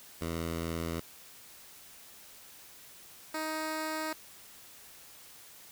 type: tone pair in turn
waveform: 10% pulse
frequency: 83 / 313.4 Hz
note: E2 / D#4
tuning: +12 / +13 cents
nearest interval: octave + major seventh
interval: 2301 cents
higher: second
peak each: -25 dBFS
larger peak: neither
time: 0.21-1 / 3.34-4.13 s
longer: neither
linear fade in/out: 5 ms
effects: white hiss -53 dBFS RMS until 5.71 s